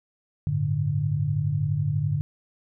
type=chord; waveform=sine; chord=G suspended second; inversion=none; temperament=equal; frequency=98 / 110 / 146.83 Hz; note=G2 / A2 / D3; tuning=0 / 0 / 0 cents; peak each=-29 / -28 / -24 dBFS; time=0.47-2.21 s; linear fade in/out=0 ms; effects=none